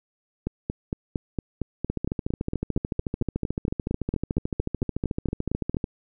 two click trains, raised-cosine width 3 ms, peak -13 / -13 dBFS, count 55 / 24, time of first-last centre 1.9-5.842 / 0.47-5.745 s, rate 13.7 / 4.36 Hz, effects none

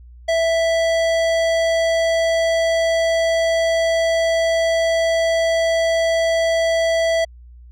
sine tone with hard clipping, 659.3 Hz, E5, in tune, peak -17 dBFS, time 0.28-7.25 s, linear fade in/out 10 ms, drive 16 dB, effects added 60 Hz sine -39 dBFS peak until 7.71 s

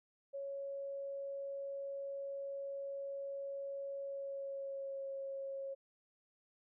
sine tone with pitch glide, 554.4 to 545.5 Hz, C#5 to C#5, 0 to -28 cents, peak -40 dBFS, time 0.33-5.75 s, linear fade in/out 20 ms, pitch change -28 cents, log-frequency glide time 4.03-5.07 s, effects none

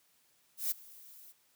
violet noise with ADSR envelope, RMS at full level -31 dBFS, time 0.57-1.33 s, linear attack 140 ms, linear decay 15 ms, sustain -23 dB, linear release 25 ms, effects white hiss -70 dBFS RMS until 1.55 s + high-pass 60 Hz 12 dB/octave

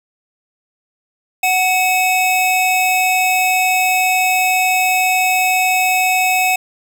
square tone pair together, 742 / 2576 Hz, F#5 / E7, +5 / -41 cents, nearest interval octave + minor seventh, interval 2154 cents, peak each -16 dBFS, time 1.43-6.56 s, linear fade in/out 5 ms, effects 7-bit

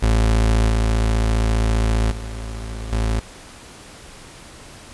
35% pulse tone with level steps, 55 Hz, A1, in tune, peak -12 / -14 / -26 / -16 dBFS, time 0.02-3.2 s, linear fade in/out 10 ms, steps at 0.69 / 2.11 / 2.92 s, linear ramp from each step 5 ms, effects pink hiss -41 dBFS RMS until 4.93 s + resampled to 24000 Hz

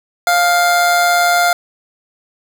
25% pulse tone with amplitude modulation, 701 Hz, F5, 6 cents sharp, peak -5 dBFS, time 0.27-1.53 s, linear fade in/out 2 ms, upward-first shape sine, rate 157 Hz, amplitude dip 35%, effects none

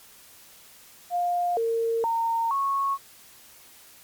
sine tone with pitch steps, 705 / 457.6 / 917 / 1102 Hz, F5 / A#4 / A#5 / C#6, +16 / -32 / -29 / -11 cents, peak -22 dBFS, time 1.1-2.98 s, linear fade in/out 50 ms, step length 470 ms, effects white hiss -51 dBFS RMS until 4.03 s + MP3 96 kbps

